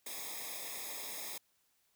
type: noise with comb filter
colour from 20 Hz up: white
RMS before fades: -43 dBFS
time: 0.06-1.38 s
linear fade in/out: 5 ms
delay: 0.68 ms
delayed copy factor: -0.95
effects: white hiss -75 dBFS RMS until 1.95 s